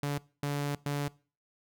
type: tone bursts at uneven times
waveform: sawtooth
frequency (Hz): 143.8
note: D3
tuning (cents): -36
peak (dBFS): -26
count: 3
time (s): 0.03-0.18 / 0.43-0.75 / 0.86-1.08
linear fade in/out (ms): 2
effects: noise-tail reverb RT60 0.4 s tail -22 dB re dry